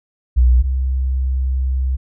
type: tone pair in turn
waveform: sine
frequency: 61.74 / 65.09 Hz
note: B1 / C2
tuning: 0 / -8 cents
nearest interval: minor second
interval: 92 cents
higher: second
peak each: -8 / -15 dBFS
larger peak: first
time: 0.36-0.63 / 0.63-1.97 s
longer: second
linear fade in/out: 20 ms
effects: none